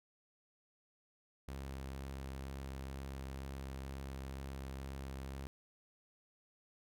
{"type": "tone with vibrato", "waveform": "sawtooth", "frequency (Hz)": 67.3, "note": "C2", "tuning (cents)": 49, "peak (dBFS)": -39, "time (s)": [1.48, 5.47], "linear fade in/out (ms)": 0, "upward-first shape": "sine", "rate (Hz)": 2.1, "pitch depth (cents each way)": 13, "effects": []}